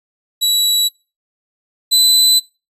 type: tone pair in turn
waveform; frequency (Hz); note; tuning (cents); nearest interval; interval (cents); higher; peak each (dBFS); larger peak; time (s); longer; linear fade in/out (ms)
sawtooth; 3919 / 4011; B7 / B7; -14 / +26; unison; 40; second; -9 / -6; second; 0.41-0.89 / 1.91-2.4; second; 20
effects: noise-tail reverb RT60 0.3 s tail -24 dB re dry + resampled to 32000 Hz